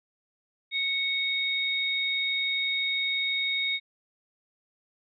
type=tone pair together; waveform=sine; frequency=2217 / 3729 Hz; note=C#7 / A#7; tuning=0 / 0 cents; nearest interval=major sixth; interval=900 cents; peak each=-28 dBFS; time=0.71-3.8 s; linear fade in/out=50 ms; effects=none